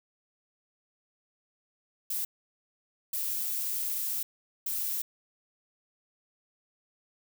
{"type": "noise bursts at uneven times", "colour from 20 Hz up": "violet", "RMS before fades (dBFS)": -32, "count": 3, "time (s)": [[2.1, 2.25], [3.13, 4.23], [4.66, 5.02]], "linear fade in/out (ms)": 5, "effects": []}